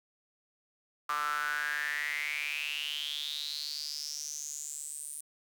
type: tone with high-pass filter sweep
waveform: sawtooth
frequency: 147.9 Hz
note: D3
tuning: 13 cents sharp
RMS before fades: -36 dBFS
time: 1.09-5.21 s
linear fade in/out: 5 ms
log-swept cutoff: 1200 to 9500 Hz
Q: 8.8
effects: none